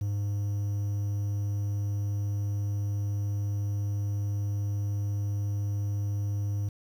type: tone with quantisation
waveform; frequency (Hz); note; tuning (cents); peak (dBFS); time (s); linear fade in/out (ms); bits
triangle; 101.8; G#2; -34; -25; 0.01-6.69; 5; 9
effects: none